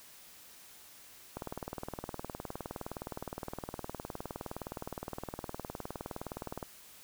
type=click train; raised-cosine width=1 ms; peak=-24 dBFS; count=103; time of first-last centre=1.37-6.628 s; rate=19.4 Hz; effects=white hiss -55 dBFS RMS until 7.03 s